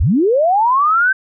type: linear sweep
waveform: sine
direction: up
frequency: 47.21 to 1572 Hz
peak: -10 dBFS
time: 0-1.13 s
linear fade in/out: 10 ms
effects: none